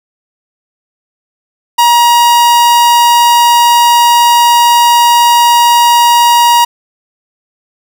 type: tone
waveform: 45% pulse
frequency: 951 Hz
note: A#5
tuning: 34 cents sharp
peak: -4 dBFS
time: 1.78-6.65 s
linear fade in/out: 10 ms
effects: none